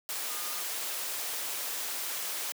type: tone in noise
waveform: sine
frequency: 1221 Hz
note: D#6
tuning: 33 cents flat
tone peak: -45 dBFS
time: 0.3-0.62 s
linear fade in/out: 0 ms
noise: white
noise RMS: -35 dBFS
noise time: 0.09-2.52 s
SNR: -13 dB
effects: high-pass 400 Hz 12 dB/octave